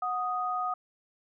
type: tone pair together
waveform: sine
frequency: 733.6 / 1244.5 Hz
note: F#5 / D#6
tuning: -15 / 0 cents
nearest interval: major sixth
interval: 915 cents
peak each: -32 / -30 dBFS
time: 0.02-0.74 s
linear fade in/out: 5 ms
effects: none